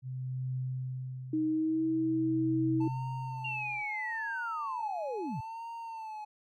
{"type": "tone with tremolo", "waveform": "sine", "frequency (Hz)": 128.8, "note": "C3", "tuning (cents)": -27, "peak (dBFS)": -31, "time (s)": [0.02, 3.84], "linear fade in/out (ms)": 50, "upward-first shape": "triangle", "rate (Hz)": 0.46, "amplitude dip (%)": 95}
{"type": "tone with pitch glide", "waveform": "sine", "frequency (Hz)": [312.1, 321.4], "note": ["D#4", "E4"], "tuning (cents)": [5, -44], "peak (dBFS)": -27, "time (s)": [1.33, 2.88], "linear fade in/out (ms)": 5, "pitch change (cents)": 51, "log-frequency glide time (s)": [1.46, 1.84]}
{"type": "tone with vibrato", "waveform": "triangle", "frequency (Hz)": 880, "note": "A5", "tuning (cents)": 0, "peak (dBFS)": -37, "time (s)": [2.8, 6.25], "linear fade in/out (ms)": 10, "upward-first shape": "sine", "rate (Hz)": 0.77, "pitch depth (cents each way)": 86}
{"type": "linear sweep", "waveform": "sine", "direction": "down", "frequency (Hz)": [2794, 96.1], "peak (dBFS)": -34, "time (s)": [3.44, 5.41], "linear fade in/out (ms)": 10}
{"effects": []}